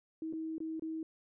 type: tone with dropouts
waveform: sine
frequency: 320 Hz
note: D#4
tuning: 49 cents sharp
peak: -36 dBFS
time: 0.22-1.03 s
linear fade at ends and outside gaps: 2 ms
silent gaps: 0.327-0.334 / 0.582-0.603 / 0.796-0.822 s
effects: none